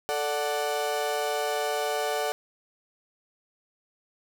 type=chord; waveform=35% pulse; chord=D major; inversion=second; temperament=equal; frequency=440 / 587.3 / 740 Hz; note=A4 / D5 / F#5; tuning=0 / 0 / 0 cents; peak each=-29 dBFS; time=0.09-2.32 s; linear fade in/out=0 ms; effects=none